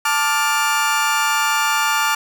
30% pulse chord, D minor, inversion second, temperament just, 881 / 1174.7 / 1409.6 Hz, A5 / D6 / F6, +2 / 0 / +16 cents, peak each -18 dBFS, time 0.05-2.15 s, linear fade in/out 5 ms, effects none

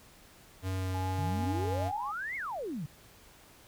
square tone with vibrato, 93.6 Hz, F#2, 20 cents sharp, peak -32 dBFS, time 0.62-1.92 s, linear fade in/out 50 ms, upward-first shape sine, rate 2.4 Hz, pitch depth 9 cents each way
sine tone with pitch glide, 840 to 829.9 Hz, G#5 to G#5, +19 to -1 cents, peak -37 dBFS, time 0.94-2.12 s, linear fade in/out 10 ms, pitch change -20 cents, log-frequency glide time 1.18-1.45 s
sine exponential two-way sweep, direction up then down, 133.6 to 2217 to 133.6 Hz, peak -34 dBFS, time 1.18-2.86 s, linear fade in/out 5 ms, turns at 2.36 s
effects pink hiss -57 dBFS RMS until 3.67 s

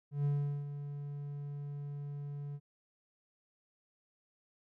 triangle tone with ADSR envelope, 143.7 Hz, D3, 37 cents flat, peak -26 dBFS, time 0.11-2.6 s, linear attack 140 ms, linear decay 400 ms, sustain -11 dB, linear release 51 ms, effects none

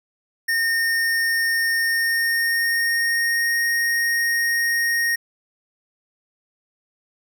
square tone with pitch glide, 1832 to 1860.8 Hz, A#6 to A#6, -31 to -4 cents, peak -19 dBFS, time 0.48-5.16 s, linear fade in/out 10 ms, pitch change +27 cents, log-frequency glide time 1.83-3.6 s, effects none

